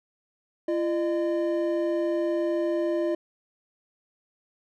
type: tone pair together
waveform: triangle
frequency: 340.8 / 607.2 Hz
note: F4 / D#5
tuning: -42 / -42 cents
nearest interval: minor seventh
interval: 1000 cents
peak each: -23 / -26 dBFS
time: 0.68-3.15 s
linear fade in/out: 5 ms
effects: none